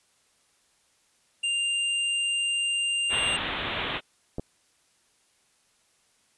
square tone, 2794 Hz, F7, in tune, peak -25 dBFS, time 1.43-3.37 s, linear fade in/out 10 ms
white low-pass noise, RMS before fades -31 dBFS, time 3.09-4.01 s, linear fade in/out 50 ms, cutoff 3700 Hz, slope 96 dB/octave
clicks, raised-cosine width 2 ms, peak -19 dBFS, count 2, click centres 4.384 / 4.396 s
effects white hiss -66 dBFS RMS until 6.37 s + resampled to 24000 Hz

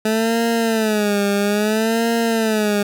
20% pulse tone with vibrato, 215.8 Hz, A3, 33 cents flat, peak -11 dBFS, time 0.05-2.83 s, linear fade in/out 5 ms, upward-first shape sine, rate 0.6 Hz, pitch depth 120 cents each way, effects none

